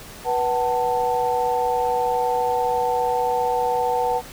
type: tone cluster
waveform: sine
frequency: 489.3 / 752 / 887 Hz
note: B4 / F#5 / A5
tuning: -16 / +28 / +14 cents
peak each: -23 dBFS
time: 0.24-4.22 s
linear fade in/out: 50 ms
effects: pink hiss -40 dBFS RMS until 4.32 s